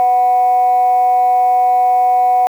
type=tone with frequency modulation; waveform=sine; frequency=740 Hz; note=F#5; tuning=in tune; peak=-8 dBFS; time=0-2.47 s; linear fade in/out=0 ms; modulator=242 Hz; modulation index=0.24; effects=tanh soft clip ceiling -4 dBFS + 7-bit